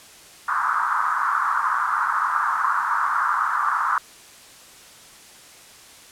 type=band-pass noise; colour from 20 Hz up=white; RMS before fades=-22 dBFS; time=0.48-3.98 s; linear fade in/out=2 ms; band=1000 to 1400 Hz; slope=48 dB/octave; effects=white hiss -46 dBFS RMS until 6.11 s + low-pass 10000 Hz 12 dB/octave